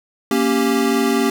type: chord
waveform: square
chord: G diminished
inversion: first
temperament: equal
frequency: 233.1 / 277.2 / 392 Hz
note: Bb3 / Db4 / G4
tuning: 0 / 0 / 0 cents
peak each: -20 dBFS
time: 0.31-1.3 s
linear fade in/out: 2 ms
effects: none